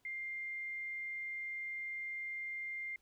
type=tone; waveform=sine; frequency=2100 Hz; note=C7; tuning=6 cents sharp; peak=-39 dBFS; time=0.05-2.96 s; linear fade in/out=2 ms; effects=pink hiss -75 dBFS RMS until 3.01 s